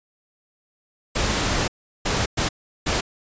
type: noise bursts at uneven times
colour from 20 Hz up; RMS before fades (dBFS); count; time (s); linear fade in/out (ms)
pink; -22; 4; 1.15-1.68 / 2.05-2.26 / 2.37-2.49 / 2.86-3.01; 10
effects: resampled to 16000 Hz